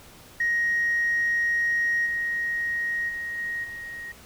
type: tone with level steps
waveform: sine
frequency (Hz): 1878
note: A#6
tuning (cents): +12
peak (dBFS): -20 / -24 / -29 / -27 / -34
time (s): 0.4-4.12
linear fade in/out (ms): 5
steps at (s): 2.05 / 3.08 / 3.37 / 3.63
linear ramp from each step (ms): 20
effects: tanh soft clip ceiling -17 dBFS + pink hiss -49 dBFS RMS until 4.25 s